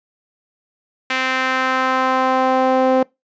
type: tone with band-pass filter sweep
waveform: sawtooth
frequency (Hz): 260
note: C4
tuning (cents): -11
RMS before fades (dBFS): -17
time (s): 1.1-3.03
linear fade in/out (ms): 5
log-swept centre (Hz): 2200 to 550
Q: 1.6
effects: noise-tail reverb RT60 0.2 s tail -24 dB re dry + resampled to 16000 Hz